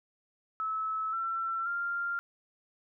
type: tone with pitch steps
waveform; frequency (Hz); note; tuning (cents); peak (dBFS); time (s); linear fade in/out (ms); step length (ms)
sine; 1300 / 1345.8 / 1393.3; E6 / E6 / F6; -24 / +35 / -4; -30; 0.6-2.19; 0; 530
effects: none